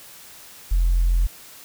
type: tone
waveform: sine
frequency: 43.17 Hz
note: F1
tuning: 19 cents flat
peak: -14 dBFS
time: 0.71-1.27 s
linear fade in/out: 10 ms
effects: tanh soft clip ceiling -12 dBFS + white hiss -44 dBFS RMS until 1.64 s